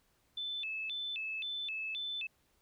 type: tone with vibrato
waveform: sine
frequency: 3030 Hz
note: F#7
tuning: 40 cents sharp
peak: -36 dBFS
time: 0.37-2.27 s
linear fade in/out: 5 ms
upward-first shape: square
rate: 1.9 Hz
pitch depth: 260 cents each way
effects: pink hiss -73 dBFS RMS until 2.61 s